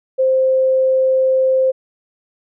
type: tone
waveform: sine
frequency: 523.3 Hz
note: C5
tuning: in tune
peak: -11 dBFS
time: 0.18-1.72 s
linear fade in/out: 20 ms
effects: none